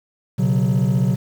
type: chord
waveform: triangle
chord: B suspended second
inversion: none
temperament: just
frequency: 123.47 / 138.9 / 185.21 Hz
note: B2 / C#3 / F#3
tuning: 0 / +4 / +2 cents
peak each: -16 dBFS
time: 0.38-1.16 s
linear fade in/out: 20 ms
effects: tanh soft clip ceiling -10 dBFS + 7-bit